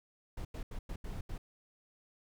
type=noise bursts at uneven times; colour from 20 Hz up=brown; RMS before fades=-40 dBFS; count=6; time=0.37-0.45 / 0.54-0.63 / 0.71-0.79 / 0.89-0.96 / 1.04-1.21 / 1.29-1.38 s; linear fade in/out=5 ms; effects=none